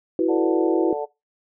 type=chord; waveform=sine; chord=E suspended second; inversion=none; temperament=equal; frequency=329.6 / 370 / 493.9 Hz; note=E4 / F#4 / B4; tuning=0 / 0 / 0 cents; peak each=-20 / -21 / -25 dBFS; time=0.19-0.93 s; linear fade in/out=2 ms
type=harmonic tone; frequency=146.83 Hz; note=D3; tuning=in tune; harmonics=3 / 4 / 5 / 6; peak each=-27 / -29 / -31 / -33 dBFS; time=0.28-1.06 s; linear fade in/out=20 ms
effects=noise-tail reverb RT60 0.2 s tail -19 dB re dry